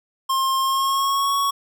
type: tone with pitch glide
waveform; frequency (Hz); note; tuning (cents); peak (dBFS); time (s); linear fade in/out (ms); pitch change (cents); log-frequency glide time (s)
square; 1065 to 1113.4; C6 to C#6; +30 to +7; -19; 0.29-1.51; 10; +77; 0.59-1.34
effects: none